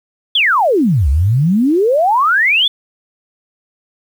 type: exponential two-way sweep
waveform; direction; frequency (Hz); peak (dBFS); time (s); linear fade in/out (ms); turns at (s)
sine; down then up; 3562 to 64.4 to 3562; -9; 0.35-2.68; 5; 1.09
effects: 7-bit